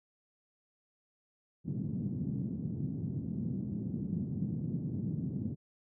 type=band-pass noise; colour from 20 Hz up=white; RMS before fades=-36 dBFS; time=1.64-5.56 s; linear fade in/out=50 ms; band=110 to 220 Hz; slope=24 dB/octave; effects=none